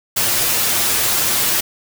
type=noise with comb filter; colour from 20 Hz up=white; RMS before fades=-17 dBFS; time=0.16-1.61 s; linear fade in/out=10 ms; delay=8.6 ms; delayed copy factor=+0.7; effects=none